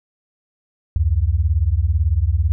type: beating tone pair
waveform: sine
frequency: 70.1 / 88.1 Hz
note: C#2 / F2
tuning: +20 / +16 cents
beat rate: 18 Hz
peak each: -17 / -17 dBFS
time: 0.96-2.52 s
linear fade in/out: 0 ms
effects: none